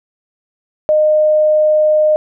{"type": "tone", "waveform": "sine", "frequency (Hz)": 613, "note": "D#5", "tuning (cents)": -26, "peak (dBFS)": -8, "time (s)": [0.89, 2.16], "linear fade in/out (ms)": 0, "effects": []}